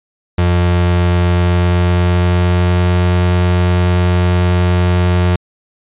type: tone with pitch glide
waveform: 35% pulse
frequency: 88 to 89.07 Hz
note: F2 to F2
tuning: +14 to +35 cents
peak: -8 dBFS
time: 0.38-5.36 s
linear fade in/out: 5 ms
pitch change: +21 cents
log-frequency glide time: 1.28-2.98 s
effects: resampled to 8000 Hz